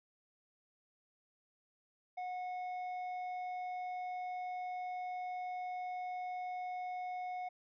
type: tone with hard clipping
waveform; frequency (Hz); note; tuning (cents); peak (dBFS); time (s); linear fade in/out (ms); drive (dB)
triangle; 729; F#5; -26; -40; 2.17-7.49; 10; 9
effects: resampled to 11025 Hz